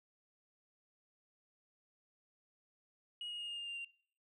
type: tone with pitch steps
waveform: sine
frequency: 2893 / 2873 / 2853 / 2833 / 2814 / 2794 / 2775 Hz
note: F#7 / F7 / F7 / F7 / F7 / F7 / F7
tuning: -40 / +48 / +36 / +24 / +12 / 0 / -12 cents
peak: -39 dBFS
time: 3.21-3.847 s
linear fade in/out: 2 ms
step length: 91 ms
effects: noise-tail reverb RT60 0.5 s tail -22 dB re dry + tanh soft clip ceiling -39 dBFS